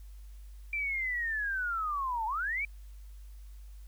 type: linear two-way sweep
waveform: sine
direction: down then up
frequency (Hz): 2363 to 854 to 2363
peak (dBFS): -30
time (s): 0.73-2.65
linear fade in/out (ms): 2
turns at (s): 2.26
effects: added 50 Hz sine -45 dBFS peak until 3.87 s + white hiss -66 dBFS RMS until 3.87 s